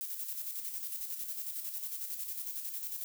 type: noise with tremolo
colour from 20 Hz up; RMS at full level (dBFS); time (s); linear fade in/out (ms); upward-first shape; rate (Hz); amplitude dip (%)
violet; -38; 0.01-3.04; 0; square; 11; 45
effects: none